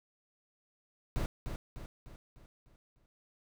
brown noise with echo, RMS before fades -32 dBFS, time 1.16-1.26 s, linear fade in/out 0 ms, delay 300 ms, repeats 6, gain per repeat -6 dB, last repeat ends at 3.06 s, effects none

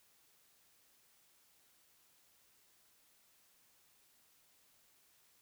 silence, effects white hiss -70 dBFS RMS until 5.41 s

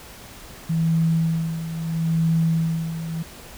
sine tone with tremolo, 163.5 Hz, E3, 14 cents flat, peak -16 dBFS, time 0.69-3.23 s, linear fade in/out 10 ms, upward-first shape sine, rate 0.75 Hz, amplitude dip 70%, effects pink hiss -42 dBFS RMS until 3.57 s

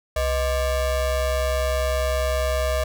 square ring-modulated tone, 280 Hz, C#4, 18 cents sharp, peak -18 dBFS, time 0.16-2.84 s, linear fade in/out 5 ms, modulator 345 Hz, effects none

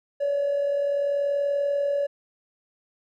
triangle tone with amplitude modulation, 568 Hz, C#5, 42 cents sharp, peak -16 dBFS, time 0.2-2.07 s, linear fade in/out 20 ms, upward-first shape sine, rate 40.5 Hz, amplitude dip 50%, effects tanh soft clip ceiling -18 dBFS

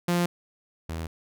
sawtooth tone pair in turn, 174.61 / 81.41 Hz, F3 / E2, 0 / -21 cents, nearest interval octave + minor second, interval 1321 cents, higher first, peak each -18 / -27 dBFS, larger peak first, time 0.08-0.26 / 0.89-1.07 s, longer neither, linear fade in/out 5 ms, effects none

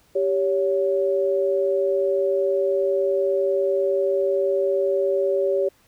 sine tone pair together, 392 / 561.8 Hz, G4 / C#5, 0 / +23 cents, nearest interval tritone, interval 623 cents, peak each -21 dBFS, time 0.15-5.69 s, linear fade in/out 10 ms, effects pink hiss -59 dBFS RMS until 5.87 s

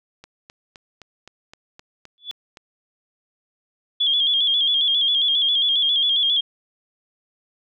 click train, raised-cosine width 0.2 ms, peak -24 dBFS, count 10, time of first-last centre 0.24-2.572 s, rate 3.86 Hz
sine tone with exponential growth, 3444 Hz, A7, 38 cents flat, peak -23 dBFS, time 2.18-2.31 s, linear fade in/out 0 ms, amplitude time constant 28 ms
sine tone with vibrato, 3322 Hz, G#7, in tune, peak -16 dBFS, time 4-6.41 s, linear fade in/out 10 ms, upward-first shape square, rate 7.4 Hz, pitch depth 52 cents each way
effects none

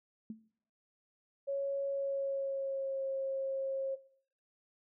sine tone with exponential decay, 220 Hz, A3, in tune, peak -36 dBFS, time 0.3-0.41 s, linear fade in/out 2 ms, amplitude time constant 23 ms
sine tone with pitch glide, 554.4 to 538.6 Hz, C#5 to C#5, 0 to -50 cents, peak -32 dBFS, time 1.47-3.96 s, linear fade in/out 20 ms, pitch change -50 cents, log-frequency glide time 1.88-3.05 s
effects noise-tail reverb RT60 0.6 s tail -20 dB re dry

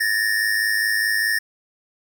square tone pair together, 1734.2 / 1839 Hz, A6 / A#6, -26 / -24 cents, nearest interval minor second, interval 102 cents, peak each -23 / -21 dBFS, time 0-1.39 s, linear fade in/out 10 ms, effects none

